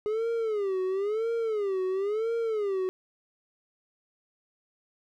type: tone with vibrato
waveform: triangle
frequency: 415.3 Hz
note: G#4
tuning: in tune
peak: -24 dBFS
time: 0.06-2.89 s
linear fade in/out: 0 ms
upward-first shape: sine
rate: 0.98 Hz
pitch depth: 190 cents each way
effects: none